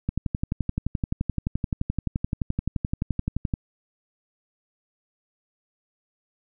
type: click train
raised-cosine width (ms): 5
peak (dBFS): -12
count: 41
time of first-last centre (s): 0.09-3.538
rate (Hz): 11.6
effects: none